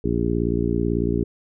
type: harmonic tone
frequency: 58.1 Hz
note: A#1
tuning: 5 cents flat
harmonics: 1 / 2 / 3 / 4 / 5 / 6 / 7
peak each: -27 / -27 / -27 / -27 / -27 / -27 / -27 dBFS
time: 0.04-1.24 s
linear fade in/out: 5 ms
effects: none